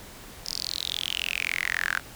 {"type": "tone with high-pass filter sweep", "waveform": "sawtooth", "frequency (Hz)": 43.65, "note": "F1", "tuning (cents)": 0, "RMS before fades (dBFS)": -30, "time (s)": [0.45, 2], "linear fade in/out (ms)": 20, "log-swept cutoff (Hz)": [5200, 1500], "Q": 8, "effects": ["pink hiss -45 dBFS RMS until 2.15 s"]}